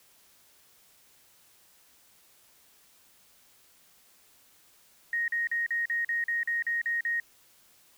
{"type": "tone bursts", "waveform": "sine", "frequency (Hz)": 1869, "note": "A#6", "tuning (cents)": 4, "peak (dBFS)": -26, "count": 11, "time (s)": [5.13, 7.2], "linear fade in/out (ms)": 2, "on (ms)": 150, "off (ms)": 42, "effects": ["white hiss -61 dBFS RMS until 7.97 s"]}